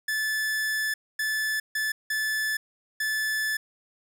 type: tone bursts at uneven times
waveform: 45% pulse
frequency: 1740 Hz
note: A6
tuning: 20 cents flat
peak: -25 dBFS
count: 5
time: 0.08-0.94 / 1.19-1.6 / 1.75-1.92 / 2.1-2.57 / 3-3.57 s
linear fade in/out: 5 ms
effects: none